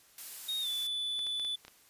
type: noise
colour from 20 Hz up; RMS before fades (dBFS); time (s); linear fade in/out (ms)
blue; -43; 0.18-0.87; 2
type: tone with pitch glide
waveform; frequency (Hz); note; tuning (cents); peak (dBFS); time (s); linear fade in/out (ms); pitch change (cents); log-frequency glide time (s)
triangle; 3729 to 3479; A#7 to A7; 0 to -20; -31; 0.48-1.56; 10; -120; 0.61-0.68
type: clicks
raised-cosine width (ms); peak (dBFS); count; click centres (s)
0.2; -31; 6; 1.192 / 1.268 / 1.397 / 1.449 / 1.65 / 1.681
effects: white hiss -62 dBFS RMS until 1.89 s + resampled to 32000 Hz